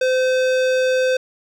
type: tone with hard clipping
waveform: sine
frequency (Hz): 514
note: C5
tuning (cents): -31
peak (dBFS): -17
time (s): 0.01-1.17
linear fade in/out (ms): 5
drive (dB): 17
effects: none